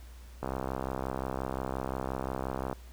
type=click train; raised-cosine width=1 ms; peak=-19 dBFS; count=152; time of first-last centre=0.43-2.728 s; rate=65.7 Hz; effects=added 60 Hz sine -46 dBFS peak until 2.92 s + pink hiss -58 dBFS RMS until 2.92 s